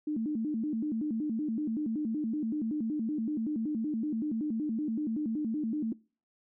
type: tone with vibrato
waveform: sine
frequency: 260 Hz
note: C4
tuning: 11 cents flat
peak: -29 dBFS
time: 0.07-5.93 s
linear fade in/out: 5 ms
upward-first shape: square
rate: 5.3 Hz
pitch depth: 260 cents each way
effects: noise-tail reverb RT60 0.4 s tail -24 dB re dry